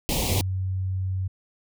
pink band-stop noise, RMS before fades -25 dBFS, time 0.09-0.41 s, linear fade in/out 0 ms, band 960 to 2200 Hz, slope 48 dB/octave
sine tone, 94 Hz, F#2, 28 cents sharp, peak -24 dBFS, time 0.29-1.28 s, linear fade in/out 10 ms
effects none

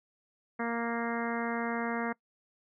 harmonic tone, 233.2 Hz, A#3, 1 cent sharp, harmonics 1 / 2 / 3 / 4 / 5 / 6 / 7 / 8 / 9, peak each -34 / -37 / -39 / -40 / -41 / -42 / -42 / -43 / -44 dBFS, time 0.59-2.13 s, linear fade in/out 10 ms, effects noise-tail reverb RT60 0.1 s tail -23 dB re dry

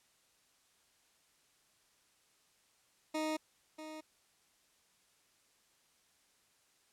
20% pulse tone with echo, 311.1 Hz, D#4, in tune, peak -29 dBFS, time 3.14-3.37 s, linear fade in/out 10 ms, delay 640 ms, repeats 1, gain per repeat -11 dB, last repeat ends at 4.01 s, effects white hiss -71 dBFS RMS until 6.92 s + low-pass 10000 Hz 12 dB/octave

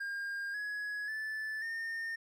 triangle tone with pitch steps, 1611 / 1678.4 / 1748.7 / 1821.9 Hz, G6 / G#6 / A6 / A#6, +47 / +18 / -11 / -40 cents, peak -34 dBFS, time 0-2.16 s, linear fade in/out 10 ms, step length 540 ms, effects none

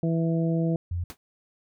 harmonic tone, 164.81 Hz, E3, in tune, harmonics 1 / 2 / 3 / 4, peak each -23 / -29 / -33 / -35 dBFS, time 0.03-0.76 s, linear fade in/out 2 ms
sine tone, 87.31 Hz, F2, in tune, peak -26 dBFS, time 0.91-1.04 s, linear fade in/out 5 ms
pink noise with exponential decay, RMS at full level -36 dBFS, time 1.1-1.17 s, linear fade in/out 0 ms, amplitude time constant 15 ms
effects none

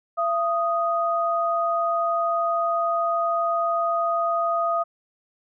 sine tone pair together, 677 / 1243.8 Hz, E5 / D#6, +46 / -1 cents, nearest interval major seventh, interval 1053 cents, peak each -23 dBFS, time 0.17-4.84 s, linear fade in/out 20 ms, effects none

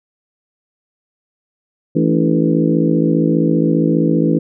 harmonic tone with a mistuned harmonic, 55 Hz, A1, in tune, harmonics 3 / 4 / 5 / 6 / 7 / 8 / 9, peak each -16 / -19 / -17 / -18 / -28 / -23 / -23 dBFS, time 1.95-4.39 s, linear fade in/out 10 ms, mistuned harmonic 5, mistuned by +52 cents, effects none

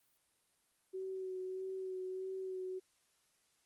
sine tone with vibrato, 375.7 Hz, F#4, 26 cents sharp, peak -39 dBFS, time 0.93-2.8 s, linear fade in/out 20 ms, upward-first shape sine, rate 1.6 Hz, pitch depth 20 cents each way, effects white hiss -75 dBFS RMS until 3.65 s + Opus 32 kbps

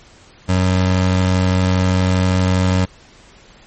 25% pulse tone, 92.5 Hz, F#2, in tune, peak -9 dBFS, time 0.48-2.86 s, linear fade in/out 20 ms, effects pink hiss -46 dBFS RMS until 3.66 s + MP3 32 kbps

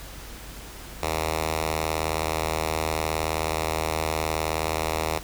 5% pulse tone with notch filter, 79.2 Hz, D#2, 31 cents sharp, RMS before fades -27 dBFS, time 1.02-5.19 s, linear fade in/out 10 ms, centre 210 Hz, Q 0.66, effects added 50 Hz sine -42 dBFS peak until 5.23 s + pink hiss -42 dBFS RMS until 5.23 s

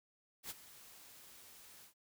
white noise with ADSR envelope, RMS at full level -43 dBFS, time 0.43-1.94 s, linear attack 71 ms, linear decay 27 ms, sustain -15 dB, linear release 100 ms, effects none

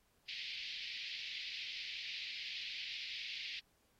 pink band-pass noise, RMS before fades -45 dBFS, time 0.28-3.6 s, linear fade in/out 10 ms, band 2200 to 4700 Hz, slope 48 dB/octave, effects pink hiss -75 dBFS RMS until 3.99 s + AAC 48 kbps

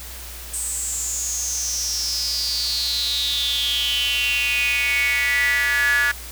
square tone with high-pass filter sweep, 130.81 Hz, C3, in tune, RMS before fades -22 dBFS, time 0.53-6.12 s, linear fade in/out 10 ms, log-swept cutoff 8400 to 1600 Hz, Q 9.5, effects added 60 Hz sine -37 dBFS peak until 6.31 s + white hiss -37 dBFS RMS until 6.31 s

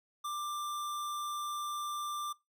square tone, 1184 Hz, D6, 14 cents sharp, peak -36 dBFS, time 0.24-2.33 s, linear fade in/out 10 ms, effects noise-tail reverb RT60 0.2 s tail -20 dB re dry

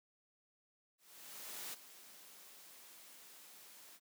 white noise with ADSR envelope, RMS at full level -45 dBFS, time 0.98-4 s, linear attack 750 ms, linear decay 20 ms, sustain -13 dB, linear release 50 ms, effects high-pass 200 Hz 12 dB/octave

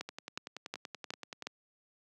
two click trains, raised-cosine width 0.2 ms, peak -24 / -20 dBFS, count 15 / 5, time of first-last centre 0.09-1.423 / 0.01-1.47 s, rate 10.5 / 2.74 Hz, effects high-pass 200 Hz 12 dB/octave

